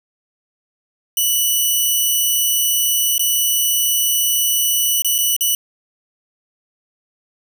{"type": "tone with dropouts", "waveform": "5% pulse", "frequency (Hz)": 2962, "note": "F#7", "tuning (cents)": 1, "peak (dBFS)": -6, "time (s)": [1.17, 5.55], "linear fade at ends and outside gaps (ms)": 2, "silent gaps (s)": [[3.181, 3.194], [5.021, 5.046], [5.182, 5.186], [5.365, 5.408]], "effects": []}